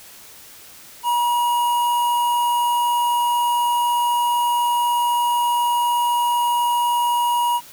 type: tone with notch filter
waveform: square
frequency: 959 Hz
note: A#5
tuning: 49 cents sharp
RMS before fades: -19 dBFS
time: 1.03-7.61 s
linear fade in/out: 50 ms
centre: 5100 Hz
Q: 0.74
effects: white hiss -43 dBFS RMS until 7.72 s